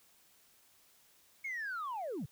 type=linear sweep; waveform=sine; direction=down; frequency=2217 to 103.83 Hz; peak=-35 dBFS; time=1.44-2.26 s; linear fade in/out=10 ms; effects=tanh soft clip ceiling -34 dBFS + white hiss -66 dBFS RMS until 2.31 s